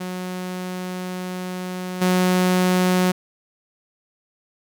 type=tone with level steps; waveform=sawtooth; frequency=182.7 Hz; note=F#3; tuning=22 cents flat; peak=-23 / -12 dBFS; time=0-3.12 s; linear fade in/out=10 ms; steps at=2.01 s; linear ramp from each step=10 ms; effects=none